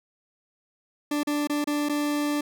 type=tone with dropouts; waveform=40% pulse; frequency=293.7 Hz; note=D4; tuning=in tune; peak=-23 dBFS; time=1.11-2.41 s; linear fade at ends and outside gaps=5 ms; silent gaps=1.233-1.271 / 1.473-1.496 / 1.643-1.672 / 1.888-1.894 s; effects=none